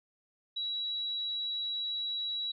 sine tone, 3897 Hz, B7, 24 cents flat, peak -32 dBFS, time 0.56-2.52 s, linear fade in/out 10 ms, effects none

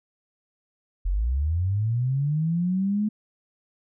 sine linear sweep, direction up, 41.18 to 215.3 Hz, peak -21 dBFS, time 1.05-3.09 s, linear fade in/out 10 ms, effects none

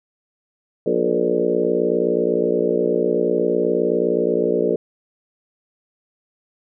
harmonic tone with a mistuned harmonic, 59.5 Hz, A#1, 36 cents sharp, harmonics 3 / 4 / 5 / 6 / 7 / 8 / 9 / 10, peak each -29 / -27 / -27 / -23 / -21 / -22 / -28 / -27 dBFS, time 0.86-4.76 s, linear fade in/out 5 ms, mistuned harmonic 7, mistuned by +47 cents, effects none

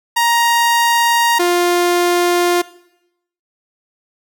sawtooth tone pair in turn, 938 / 351.4 Hz, A#5 / F4, +11 / +11 cents, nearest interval octave + perfect fourth, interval 1700 cents, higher first, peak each -8 dBFS, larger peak neither, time 0.16-1.39 / 1.39-2.62 s, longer neither, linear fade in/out 10 ms, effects noise-tail reverb RT60 0.8 s tail -19 dB re dry

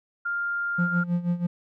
sine tone, 1400 Hz, F6, 4 cents sharp, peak -25 dBFS, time 0.25-1.04 s, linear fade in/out 10 ms
triangle tone with tremolo, 174.61 Hz, F3, in tune, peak -18 dBFS, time 0.78-1.47 s, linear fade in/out 10 ms, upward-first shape sine, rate 6.2 Hz, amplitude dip 80%
effects none

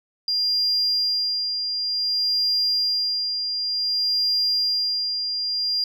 sine tone with tremolo, 4800 Hz, D8, 37 cents sharp, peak -17 dBFS, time 0.28-5.84 s, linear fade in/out 2 ms, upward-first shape sine, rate 0.55 Hz, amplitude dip 50%, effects tanh soft clip ceiling -15 dBFS

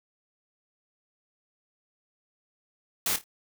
white noise with echo, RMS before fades -27 dBFS, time 3.06-3.16 s, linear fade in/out 2 ms, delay 27 ms, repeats 3, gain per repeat -11 dB, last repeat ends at 3.241 s, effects none

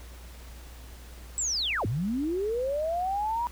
sine linear two-way sweep, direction down then up, 7902 to 92.5 to 973 Hz, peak -26 dBFS, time 1.38-3.47 s, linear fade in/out 0 ms, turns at 1.86 s, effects added 60 Hz sine -43 dBFS peak until 3.51 s + pink hiss -51 dBFS RMS until 3.51 s

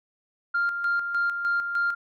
sine tone with tremolo, 1396.9 Hz, F6, in tune, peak -20 dBFS, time 0.54-1.95 s, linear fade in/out 10 ms, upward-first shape square, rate 3.3 Hz, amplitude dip 55%, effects tanh soft clip ceiling -18 dBFS

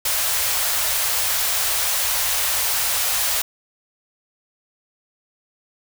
white band-stop noise, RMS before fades -21 dBFS, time 0.05-3.42 s, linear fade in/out 5 ms, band 100 to 530 Hz, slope 24 dB/octave, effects none

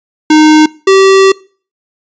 square tone pair in turn, 308.4 / 386.2 Hz, D#4 / G4, -15 / -26 cents, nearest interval major third, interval 389 cents, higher second, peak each -3 dBFS, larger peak neither, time 0.3-0.66 / 0.87-1.32 s, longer second, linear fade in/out 5 ms, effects noise-tail reverb RT60 0.4 s tail -22 dB re dry + resampled to 16000 Hz

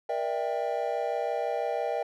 triangle chord, E half-diminished seventh, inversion second, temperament just, 474.7 / 593.3 / 659.3 / 791.1 Hz, Bb4 / D5 / E5 / G5, +31 / +18 / 0 / +16 cents, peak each -31 dBFS, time 0.09-2.03 s, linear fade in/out 5 ms, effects none

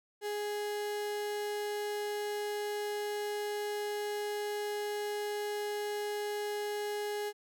35% pulse tone, 415.3 Hz, G#4, in tune, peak -32 dBFS, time 0.21-7.33 s, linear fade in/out 50 ms, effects none

